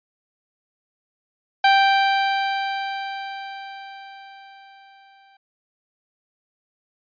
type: tone with exponential decay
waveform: sawtooth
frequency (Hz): 784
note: G5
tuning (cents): 0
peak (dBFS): -8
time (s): 1.64-5.37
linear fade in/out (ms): 5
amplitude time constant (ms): 810
effects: resampled to 11025 Hz